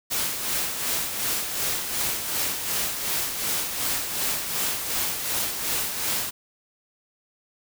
white noise with tremolo, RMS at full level -25 dBFS, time 0.1-6.31 s, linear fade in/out 20 ms, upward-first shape sine, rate 2.7 Hz, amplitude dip 50%, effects none

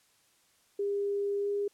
sine tone with pitch glide, 403 to 406 Hz, G4 to G#4, +48 to -39 cents, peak -28 dBFS, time 0.79-1.68 s, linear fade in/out 5 ms, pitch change +13 cents, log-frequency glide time 1.39-1.48 s, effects white hiss -67 dBFS RMS until 1.73 s + low-pass 11000 Hz 12 dB/octave

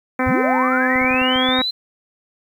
harmonic tone, 256.5 Hz, C4, 34 cents flat, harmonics 1 / 2 / 3 / 4 / 5 / 6 / 7 / 8 / 9, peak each -20 / -23 / -25 / -26 / -27 / -28 / -28 / -29 / -30 dBFS, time 0.19-1.62 s, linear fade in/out 5 ms
sine linear sweep, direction up, 41.2 to 4121 Hz, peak -19 dBFS, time 0.26-1.71 s, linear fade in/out 10 ms
clicks, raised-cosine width 5 ms, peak -25 dBFS, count 9, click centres 0.958 / 1.015 / 1.046 / 1.109 / 1.144 / 1.216 / 1.359 / 1.489 / 1.59 s
effects 8-bit

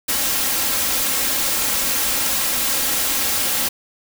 white noise with comb filter, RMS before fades -20 dBFS, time 0.08-3.69 s, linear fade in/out 10 ms, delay 3.7 ms, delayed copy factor +0.5, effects none

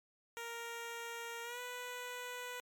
10% pulse tone with pitch glide, 466.2 to 493.9 Hz, A#4 to B4, 0 to 0 cents, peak -34 dBFS, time 0.37-2.6 s, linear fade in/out 0 ms, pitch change +100 cents, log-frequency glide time 1.43-1.6 s, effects MP3 96 kbps

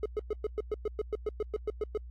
triangle tone bursts, 424.3 Hz, G#4, 37 cents sharp, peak -26 dBFS, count 15, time 0.03-1.975 s, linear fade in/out 2 ms, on 27 ms, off 110 ms, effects added 60 Hz sine -42 dBFS peak until 2.1 s + AAC 48 kbps

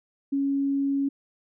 sine tone, 277.2 Hz, C#4, in tune, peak -22 dBFS, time 0.32-1.09 s, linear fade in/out 10 ms, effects none

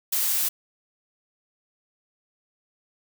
blue noise, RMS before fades -24 dBFS, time 0.12-0.49 s, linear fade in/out 10 ms, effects none

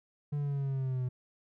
triangle linear sweep, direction down, 147.1 to 124.7 Hz, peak -28 dBFS, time 0.32-1.09 s, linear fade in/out 10 ms, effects none

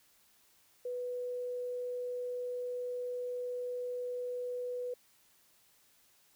sine tone, 493.9 Hz, B4, in tune, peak -35 dBFS, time 0.85-4.94 s, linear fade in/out 5 ms, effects white hiss -67 dBFS RMS until 6.35 s

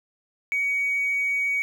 sine tone with hard clipping, 2253 Hz, C#7, 28 cents sharp, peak -22 dBFS, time 0.52-1.62 s, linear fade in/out 0 ms, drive 1 dB, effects none

